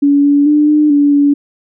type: tone with pitch steps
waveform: sine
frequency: 284.4 / 286.3 / 297.9 / 300.8 / 287.9 / 286.1 Hz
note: C#4 / D4 / D4 / D4 / D4 / D4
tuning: +45 / -44 / +25 / +42 / -34 / -45 cents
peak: -6 dBFS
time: 0.02-1.34 s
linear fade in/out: 10 ms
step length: 220 ms
effects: none